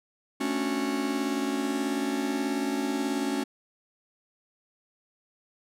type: chord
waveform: 45% pulse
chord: D major seventh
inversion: second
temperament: just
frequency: 220.2 / 275.3 / 293.7 / 367.1 Hz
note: A3 / C#4 / D4 / F#4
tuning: +2 / -12 / 0 / -14 cents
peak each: -34 / -29 / -35 / -34 dBFS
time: 0.4-3.44 s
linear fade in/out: 10 ms
effects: low-pass 12000 Hz 12 dB/octave